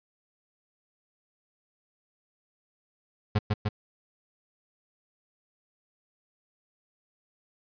35% pulse tone with echo, 105.7 Hz, G#2, 31 cents sharp, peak -19 dBFS, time 3.35-3.39 s, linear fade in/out 10 ms, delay 150 ms, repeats 2, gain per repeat -2 dB, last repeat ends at 3.69 s, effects resampled to 11025 Hz

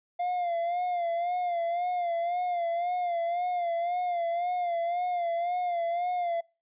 triangle tone with vibrato, 698.5 Hz, F5, in tune, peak -25 dBFS, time 0.19-6.41 s, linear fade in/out 10 ms, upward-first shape sine, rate 1.9 Hz, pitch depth 59 cents each way, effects noise-tail reverb RT60 0.3 s tail -24 dB re dry + resampled to 8000 Hz

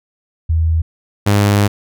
sine / sawtooth tone pair in turn, 81 / 102.05 Hz, E2 / G#2, -30 / -30 cents, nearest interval major third, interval 400 cents, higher second, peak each -11 / -6 dBFS, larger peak second, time 0.49-0.82 / 1.26-1.68 s, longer second, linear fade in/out 10 ms, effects none

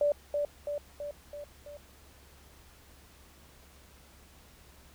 sine tone with echo, 583 Hz, D5, 13 cents flat, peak -23 dBFS, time 0.01-0.12 s, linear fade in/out 2 ms, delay 330 ms, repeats 5, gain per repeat -4 dB, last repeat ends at 1.77 s, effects added 69 Hz sine -58 dBFS peak until 4.94 s + pink hiss -58 dBFS RMS until 4.94 s

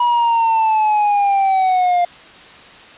triangle linear sweep, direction down, 970 to 698.5 Hz, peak -10 dBFS, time 0-2.05 s, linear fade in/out 5 ms, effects white hiss -40 dBFS RMS until 2.97 s + resampled to 8000 Hz

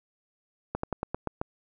slowing click train, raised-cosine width 1 ms, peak -15 dBFS, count 7, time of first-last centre 0.75-1.415 s, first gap 84 ms, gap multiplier 1.11, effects none

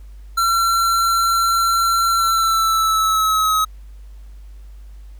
square tone with pitch glide, 1358 to 1274.4 Hz, F6 to D#6, -49 to +41 cents, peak -15 dBFS, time 0.37-3.65 s, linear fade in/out 10 ms, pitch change -110 cents, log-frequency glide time 2.12-3.54 s, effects added 50 Hz sine -35 dBFS peak until 5.19 s + pink hiss -58 dBFS RMS until 5.19 s

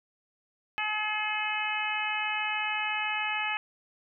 harmonic tone, 426.3 Hz, G#4, 45 cents sharp, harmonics 2 / 3 / 4 / 5 / 6 / 7, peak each -34 / -38 / -36 / -36 / -32 / -38 dBFS, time 0.78-3.57 s, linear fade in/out 0 ms, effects none

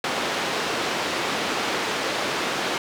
pink band-pass noise, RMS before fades -26 dBFS, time 0.04-2.78 s, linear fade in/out 2 ms, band 320 to 4500 Hz, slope 12 dB/octave, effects none

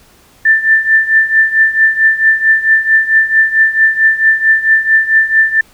sine tone with tremolo, 1775 Hz, A6, 15 cents sharp, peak -3 dBFS, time 0.45-5.61 s, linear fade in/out 5 ms, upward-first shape triangle, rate 4.5 Hz, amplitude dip 85%, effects pink hiss -46 dBFS RMS until 5.73 s

